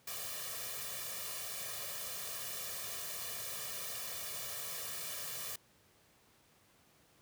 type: noise with comb filter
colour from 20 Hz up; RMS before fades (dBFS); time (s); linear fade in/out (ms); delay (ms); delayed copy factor
white; -42; 0.07-5.56; 5; 1.7; +0.85
effects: pink hiss -67 dBFS RMS until 7.21 s + high-pass 80 Hz 12 dB/octave